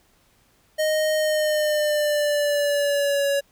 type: tone with pitch glide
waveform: square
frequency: 620 to 562 Hz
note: D#5 to C#5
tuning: -6 to +24 cents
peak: -20 dBFS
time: 0.78-3.41 s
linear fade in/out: 20 ms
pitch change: -170 cents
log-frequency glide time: 1.15-3.28 s
effects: pink hiss -61 dBFS RMS until 3.51 s